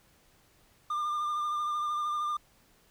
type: tone with vibrato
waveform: triangle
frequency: 1200 Hz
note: D6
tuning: 37 cents sharp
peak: -27 dBFS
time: 0.9-2.37 s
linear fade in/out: 5 ms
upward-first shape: sine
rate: 13 Hz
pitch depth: 23 cents each way
effects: pink hiss -64 dBFS RMS until 2.9 s